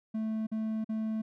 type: tone bursts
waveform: triangle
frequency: 219.4 Hz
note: A3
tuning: 5 cents flat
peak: -28 dBFS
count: 3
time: 0.14-1.22 s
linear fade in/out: 10 ms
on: 330 ms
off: 45 ms
effects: none